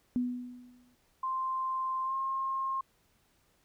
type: tone with exponential decay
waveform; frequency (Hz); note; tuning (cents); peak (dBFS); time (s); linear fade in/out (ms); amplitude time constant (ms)
sine; 246.9; B3; 0; -25; 0.16-0.95; 0; 170
type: tone with pitch glide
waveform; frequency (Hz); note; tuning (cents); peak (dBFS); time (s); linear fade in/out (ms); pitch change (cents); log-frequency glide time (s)
sine; 1046.5 to 1068.5; C6 to C6; 0 to +36; -30; 1.23-2.81; 5; +36; 2.05-2.14
effects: pink hiss -70 dBFS RMS until 3.64 s